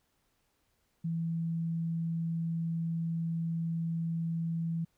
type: tone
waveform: sine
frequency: 165.5 Hz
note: E3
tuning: 7 cents sharp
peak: -30 dBFS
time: 1.04-4.85 s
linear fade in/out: 10 ms
effects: pink hiss -75 dBFS RMS until 4.97 s